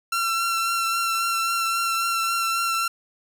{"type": "tone with vibrato", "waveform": "sawtooth", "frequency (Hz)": 1356, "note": "E6", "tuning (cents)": 49, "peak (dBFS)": -18, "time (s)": [0.12, 2.88], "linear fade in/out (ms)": 5, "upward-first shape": "triangle", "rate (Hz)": 3.7, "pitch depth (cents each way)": 20, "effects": []}